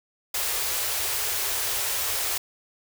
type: band-stop noise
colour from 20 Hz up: white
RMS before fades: -27 dBFS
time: 0.34-2.38 s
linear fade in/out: 5 ms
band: 120 to 360 Hz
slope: 48 dB/octave
effects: none